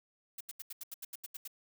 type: noise bursts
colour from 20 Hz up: blue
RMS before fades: -43 dBFS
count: 11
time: 0.38-1.477 s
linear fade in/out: 5 ms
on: 27 ms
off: 80 ms
effects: none